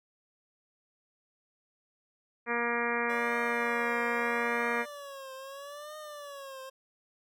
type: harmonic tone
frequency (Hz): 236.8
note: A#3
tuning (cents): +27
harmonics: 1 / 2 / 3 / 4 / 5 / 6 / 7 / 8 / 9 / 10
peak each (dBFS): -38 / -34 / -40 / -37 / -37 / -39 / -36 / -36 / -39 / -39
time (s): 2.46-4.86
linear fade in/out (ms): 50
type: tone with vibrato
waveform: 25% pulse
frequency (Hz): 568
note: C#5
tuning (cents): +42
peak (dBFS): -38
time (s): 3.09-6.7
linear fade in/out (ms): 10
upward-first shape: triangle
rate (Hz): 0.78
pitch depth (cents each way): 140
effects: none